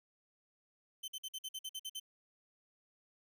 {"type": "tone bursts", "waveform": "sawtooth", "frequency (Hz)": 3078, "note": "G7", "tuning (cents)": -32, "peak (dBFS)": -37, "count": 10, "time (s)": [1.03, 1.999], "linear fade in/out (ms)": 10, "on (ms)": 51, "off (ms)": 51, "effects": []}